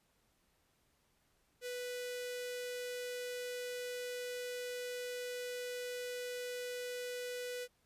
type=tone with notch filter; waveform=sawtooth; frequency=493.9 Hz; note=B4; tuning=in tune; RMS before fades=-42 dBFS; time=1.61-7.68 s; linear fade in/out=50 ms; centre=1000 Hz; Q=1.5; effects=pink hiss -75 dBFS RMS until 7.85 s + resampled to 32000 Hz